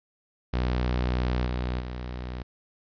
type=tone with level steps; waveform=sawtooth; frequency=61.74 Hz; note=B1; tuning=in tune; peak=-20 / -23 / -29 dBFS; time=0.53-2.43 s; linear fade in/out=10 ms; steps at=1.45 / 1.79 s; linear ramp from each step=20 ms; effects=resampled to 11025 Hz + 10-bit